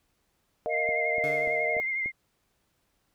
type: chord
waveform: sine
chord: Bb suspended fourth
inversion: none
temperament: equal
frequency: 466.2 / 622.3 / 698.5 Hz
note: Bb4 / Eb5 / F5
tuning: 0 / 0 / 0 cents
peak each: -33 / -30 / -33 dBFS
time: 0.66-1.8 s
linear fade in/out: 0 ms
type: tone with vibrato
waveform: sine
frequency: 2110 Hz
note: C7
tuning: 14 cents sharp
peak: -27 dBFS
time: 0.69-2.12 s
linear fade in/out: 50 ms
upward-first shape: triangle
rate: 11 Hz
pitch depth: 44 cents each way
type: click train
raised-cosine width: 2 ms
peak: -29 dBFS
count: 5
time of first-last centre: 0.89-2.06 s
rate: 3.42 Hz
type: tone with exponential decay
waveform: 15% pulse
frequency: 146.9 Hz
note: D3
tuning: 1 cent sharp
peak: -28 dBFS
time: 1.24-2.03 s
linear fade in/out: 0 ms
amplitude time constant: 170 ms
effects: pink hiss -73 dBFS RMS until 3.14 s